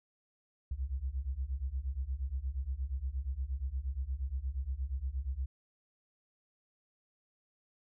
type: beating tone pair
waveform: sine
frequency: 61.74 / 70.24 Hz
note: B1 / C#2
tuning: 0 / +23 cents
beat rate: 8.5 Hz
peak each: -37 / -36 dBFS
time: 0.71-5.46 s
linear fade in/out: 5 ms
effects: none